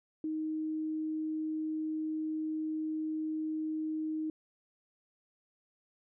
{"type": "tone", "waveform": "sine", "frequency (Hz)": 312.6, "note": "D#4", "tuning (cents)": 8, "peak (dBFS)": -32, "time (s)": [0.24, 4.3], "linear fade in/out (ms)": 2, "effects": []}